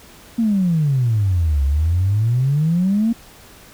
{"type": "exponential two-way sweep", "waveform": "sine", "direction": "down then up", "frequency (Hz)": [236.2, 67.4, 236.2], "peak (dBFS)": -13, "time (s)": [0.38, 3.13], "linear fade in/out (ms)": 10, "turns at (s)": 1.64, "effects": ["tanh soft clip ceiling -9 dBFS", "pink hiss -44 dBFS RMS until 3.73 s"]}